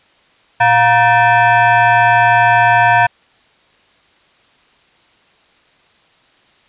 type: tone with frequency modulation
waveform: sine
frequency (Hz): 116.6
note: A#2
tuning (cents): +1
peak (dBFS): -7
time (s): 0.6-3.07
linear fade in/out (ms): 10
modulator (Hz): 826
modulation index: 2.1
effects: white hiss -52 dBFS RMS until 6.68 s + resampled to 8000 Hz